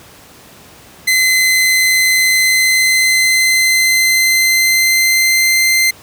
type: tone with pitch glide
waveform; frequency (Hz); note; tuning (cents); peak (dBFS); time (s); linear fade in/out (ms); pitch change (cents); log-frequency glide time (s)
sawtooth; 2048 to 2080; C7 to C7; -38 to -11; -6; 1.07-5.91; 10; +27; 2.19-5.62
effects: pink hiss -40 dBFS RMS until 6.02 s + high-pass 80 Hz 12 dB/octave